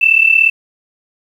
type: tone pair together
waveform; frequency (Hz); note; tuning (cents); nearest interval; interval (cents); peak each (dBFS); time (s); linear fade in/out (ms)
sine; 2637 / 2674; E7 / E7; 0 / +24; unison; 24; -10; 0.01-0.5; 10
effects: 7-bit